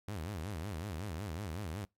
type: tone with vibrato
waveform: sawtooth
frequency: 90.6 Hz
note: F#2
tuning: 36 cents flat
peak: -34 dBFS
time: 0.08-1.85 s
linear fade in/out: 0 ms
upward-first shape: sine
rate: 5.4 Hz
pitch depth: 290 cents each way
effects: noise-tail reverb RT60 0.2 s tail -26 dB re dry + MP3 64 kbps